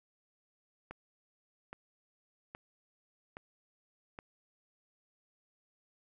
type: click train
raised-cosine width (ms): 0.5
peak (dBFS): -29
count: 5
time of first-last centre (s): 0.91-4.189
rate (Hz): 1.22
effects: none